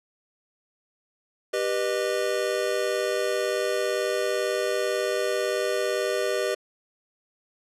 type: chord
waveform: square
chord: G augmented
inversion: none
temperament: just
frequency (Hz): 392 / 490 / 612.5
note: G4 / B4 / D#5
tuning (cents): 0 / -14 / -27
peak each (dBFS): -29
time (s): 1.53-6.55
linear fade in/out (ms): 10
effects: low-pass 11000 Hz 12 dB/octave